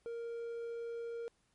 triangle tone, 466.2 Hz, A#4, in tune, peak -37 dBFS, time 0.06-1.28 s, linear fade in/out 0 ms, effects pink hiss -75 dBFS RMS until 1.54 s + MP3 48 kbps

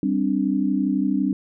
sine chord, G suspended fourth, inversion none, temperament equal, 196 / 261.6 / 293.7 Hz, G3 / C4 / D4, 0 / 0 / 0 cents, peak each -23 dBFS, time 0.03-1.33 s, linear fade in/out 2 ms, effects none

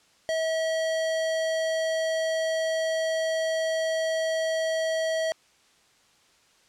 square tone, 644 Hz, E5, 41 cents flat, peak -25 dBFS, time 0.29-5.32 s, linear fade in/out 0 ms, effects white hiss -61 dBFS RMS until 6.68 s + low-pass 7000 Hz 12 dB/octave

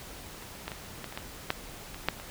clicks, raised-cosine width 0.3 ms, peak -30 / -18 / -22 / -21 / -26 / -19 / -10 / -25 / -8 / -27 dBFS, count 10, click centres 0.424 / 0.68 / 0.718 / 1.043 / 1.125 / 1.175 / 1.504 / 1.945 / 2.086 / 2.199 s, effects pink hiss -45 dBFS RMS until 2.3 s

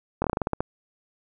slowing click train, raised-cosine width 1 ms, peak -10 dBFS, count 10, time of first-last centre 0.22-0.605 s, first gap 22 ms, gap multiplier 1.16, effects none

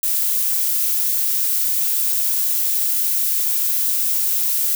violet noise, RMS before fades -19 dBFS, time 0.03-4.75 s, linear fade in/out 2 ms, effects none

